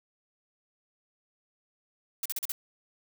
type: noise bursts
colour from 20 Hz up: blue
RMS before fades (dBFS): -32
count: 5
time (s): 2.23-2.52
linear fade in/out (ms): 2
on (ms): 26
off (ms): 40
effects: none